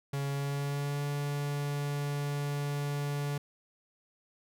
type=tone with pitch glide; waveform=45% pulse; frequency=140 to 144.02 Hz; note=C#3 to D3; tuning=+18 to -33 cents; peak=-31 dBFS; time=0.13-3.38 s; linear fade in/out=5 ms; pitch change=+49 cents; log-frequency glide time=0.3-1.04 s; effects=none